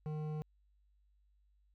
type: tone with hard clipping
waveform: triangle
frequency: 153.1 Hz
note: D#3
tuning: 28 cents flat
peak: -39 dBFS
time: 0.06-0.42 s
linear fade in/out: 0 ms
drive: 15 dB
effects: added 50 Hz sine -68 dBFS peak until 1.74 s